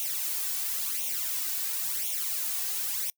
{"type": "noise with flanger", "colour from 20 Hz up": "blue", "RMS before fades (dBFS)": -31, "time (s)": [0, 3.1], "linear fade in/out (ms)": 0, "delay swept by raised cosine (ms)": [0.31, 2.71], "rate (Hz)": 0.96, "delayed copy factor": 0.8, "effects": ["noise-tail reverb RT60 0.1 s tail -26 dB re dry"]}